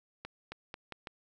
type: accelerating click train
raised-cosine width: 0.3 ms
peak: -25 dBFS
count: 5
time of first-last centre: 0.25-1.072 s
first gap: 270 ms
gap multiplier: 0.82
effects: none